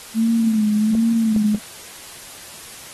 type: tone with vibrato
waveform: sine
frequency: 220 Hz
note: A3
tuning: in tune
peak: -14 dBFS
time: 0.14-1.59 s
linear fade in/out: 50 ms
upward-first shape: sine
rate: 1.3 Hz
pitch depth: 76 cents each way
type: clicks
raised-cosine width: 2 ms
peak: -17 dBFS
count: 3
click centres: 0.951 / 1.363 / 1.547 s
effects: white hiss -38 dBFS RMS until 2.93 s + AAC 32 kbps